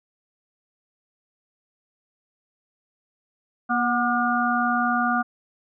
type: harmonic tone with a mistuned harmonic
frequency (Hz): 239.6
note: A#3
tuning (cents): +48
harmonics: 1 / 3 / 5 / 6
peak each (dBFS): -25 / -25 / -25 / -25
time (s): 3.69-5.23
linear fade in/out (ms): 20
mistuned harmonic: 3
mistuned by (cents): +36
effects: none